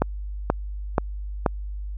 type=click train; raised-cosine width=1 ms; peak=-4 dBFS; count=4; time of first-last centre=0.02-1.462 s; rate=2.08 Hz; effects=added 50 Hz sine -29 dBFS peak until 1.97 s